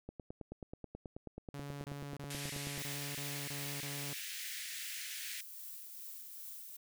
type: click train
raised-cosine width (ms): 2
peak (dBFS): -31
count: 26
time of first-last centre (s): 0.09-2.778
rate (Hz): 9.3
type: tone bursts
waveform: sawtooth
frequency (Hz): 142.3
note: C#3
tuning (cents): +46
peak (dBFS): -39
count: 8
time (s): 1.54-4.129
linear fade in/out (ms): 0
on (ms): 300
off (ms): 27
type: band-pass noise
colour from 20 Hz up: pink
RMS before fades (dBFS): -45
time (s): 2.3-5.41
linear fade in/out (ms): 5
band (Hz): 1700 to 13000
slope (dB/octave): 48
type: noise with tremolo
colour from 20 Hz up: violet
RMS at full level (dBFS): -47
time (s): 2.78-6.77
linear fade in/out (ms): 10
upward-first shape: triangle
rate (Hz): 2.5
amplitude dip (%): 35
effects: none